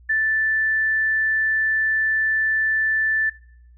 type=tone; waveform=sine; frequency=1760 Hz; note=A6; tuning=in tune; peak=-17 dBFS; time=0.09-3.3 s; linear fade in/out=10 ms; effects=noise-tail reverb RT60 0.7 s tail -22 dB re dry + added 60 Hz sine -46 dBFS peak until 3.77 s